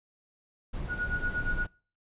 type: noise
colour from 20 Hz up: brown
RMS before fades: -34 dBFS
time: 0.73-1.67 s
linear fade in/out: 10 ms
type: tone with tremolo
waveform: sine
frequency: 1454 Hz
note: F#6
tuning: 31 cents flat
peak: -27 dBFS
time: 0.88-1.67 s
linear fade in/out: 50 ms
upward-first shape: sine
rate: 8.5 Hz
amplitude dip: 85%
effects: noise-tail reverb RT60 0.4 s tail -23 dB re dry + resampled to 8000 Hz